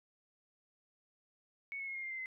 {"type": "tone with pitch steps", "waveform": "sine", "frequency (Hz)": [2217, 2189, 2161, 2134, 2107, 2081, 2054], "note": ["C#7", "C#7", "C#7", "C7", "C7", "C7", "C7"], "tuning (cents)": [0, -22, -45, 34, 12, -10, -33], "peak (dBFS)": -39, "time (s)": [1.72, 2.259], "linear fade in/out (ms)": 0, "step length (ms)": 77, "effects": []}